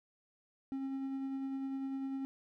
triangle tone with tremolo, 269.4 Hz, C#4, 49 cents flat, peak -33 dBFS, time 0.72-2.25 s, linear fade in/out 0 ms, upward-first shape sine, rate 10 Hz, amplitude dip 25%, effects none

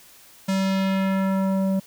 square tone with low-pass filter sweep, 192.3 Hz, G3, 33 cents flat, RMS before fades -22 dBFS, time 0.48-1.8 s, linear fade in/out 10 ms, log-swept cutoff 8000 to 500 Hz, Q 1.1, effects white hiss -50 dBFS RMS until 1.86 s

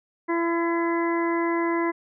harmonic tone, 337.2 Hz, E4, 39 cents sharp, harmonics 1 / 2 / 3 / 4 / 5 / 6, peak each -23 / -33 / -28 / -40 / -36 / -33 dBFS, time 0.28-1.92 s, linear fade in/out 20 ms, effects none

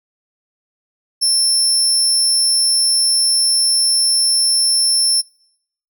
30% pulse tone, 5360 Hz, E8, 28 cents sharp, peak -8 dBFS, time 1.21-5.22 s, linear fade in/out 20 ms, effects noise-tail reverb RT60 0.7 s tail -25 dB re dry

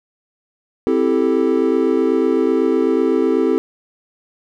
triangle chord, A minor seventh, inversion first, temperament equal, 261.6 / 329.6 / 392 / 440 Hz, C4 / E4 / G4 / A4, 0 / 0 / 0 / 0 cents, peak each -17 dBFS, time 0.87-3.58 s, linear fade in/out 0 ms, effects none

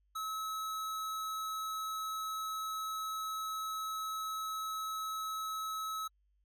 square tone, 1292 Hz, E6, 35 cents flat, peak -37 dBFS, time 0.15-6.08 s, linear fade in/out 10 ms, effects added 50 Hz sine -70 dBFS peak until 6.44 s + AAC 64 kbps

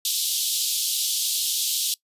pink high-pass noise, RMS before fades -24 dBFS, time 0.05-1.94 s, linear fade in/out 2 ms, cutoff 3200 Hz, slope 48 dB/octave, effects noise-tail reverb RT60 0.1 s tail -22 dB re dry + resampled to 32000 Hz

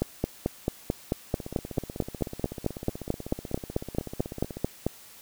two click trains, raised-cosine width 2 ms, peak -22 / -11 dBFS, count 53 / 23, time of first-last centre 1.34-4.57 / 0.02-4.866 s, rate 16.1 / 4.54 Hz, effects white hiss -50 dBFS RMS until 5.21 s

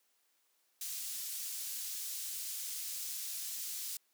pink high-pass noise, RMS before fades -41 dBFS, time 0.81-3.97 s, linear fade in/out 2 ms, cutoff 5800 Hz, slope 12 dB/octave, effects white hiss -75 dBFS RMS until 4.13 s + high-pass 300 Hz 12 dB/octave

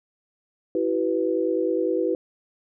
sine chord, E suspended second, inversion none, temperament equal with one note detuned, 329.6 / 379.5 / 493.9 Hz, E4 / F#4 / B4, 0 / +44 / 0 cents, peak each -25 dBFS, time 0.75-2.15 s, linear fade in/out 2 ms, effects none

